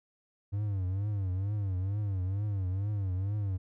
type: tone with vibrato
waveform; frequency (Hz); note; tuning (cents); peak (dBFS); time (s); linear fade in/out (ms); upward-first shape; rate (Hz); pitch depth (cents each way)
triangle; 98; G2; 0; -27; 0.52-3.58; 20; triangle; 2.2; 150
effects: none

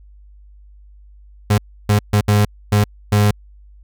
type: tone bursts at uneven times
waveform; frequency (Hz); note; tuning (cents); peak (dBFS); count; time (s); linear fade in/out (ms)
35% pulse; 103.83; G#2; 0; -9; 6; 1.5-1.58 / 1.89-1.99 / 2.13-2.21 / 2.28-2.45 / 2.72-2.84 / 3.12-3.31; 5
effects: added 50 Hz sine -41 dBFS peak until 3.83 s

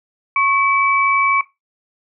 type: tone pair together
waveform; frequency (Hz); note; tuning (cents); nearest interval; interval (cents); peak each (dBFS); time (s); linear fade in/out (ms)
sine; 1099 / 2296; C#6 / D7; -15 / -40; octave + minor second; 1275; -16; 0.36-1.41; 2
effects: noise-tail reverb RT60 0.2 s tail -17 dB re dry

